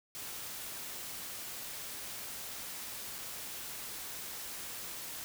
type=noise with dropouts; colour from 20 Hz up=white; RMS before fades=-43 dBFS; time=0.15-5.24 s; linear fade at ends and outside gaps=0 ms; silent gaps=3.183-3.187 s; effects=none